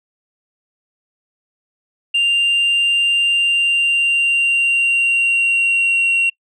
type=tone with pitch glide; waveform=sine; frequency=2790 to 2745 Hz; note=F7 to F7; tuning=-2 to -31 cents; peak=-10 dBFS; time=2.14-6.3 s; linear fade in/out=10 ms; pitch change=-29 cents; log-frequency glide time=3.22-6.1 s; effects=noise-tail reverb RT60 0.1 s tail -26 dB re dry + tanh soft clip ceiling -11 dBFS